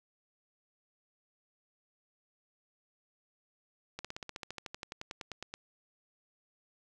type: slowing click train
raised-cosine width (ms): 0.2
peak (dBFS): -23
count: 20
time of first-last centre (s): 3.99-5.54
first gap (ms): 56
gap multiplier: 1.04
effects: none